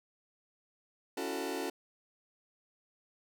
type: chord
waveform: sawtooth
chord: F# minor seventh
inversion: second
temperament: just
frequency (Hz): 277.5 / 333 / 370 / 444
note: C#4 / E4 / F#4 / A4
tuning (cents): +2 / +18 / 0 / +16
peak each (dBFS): -36 / -37 / -35 / -36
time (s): 1.17-1.7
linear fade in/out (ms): 5
effects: none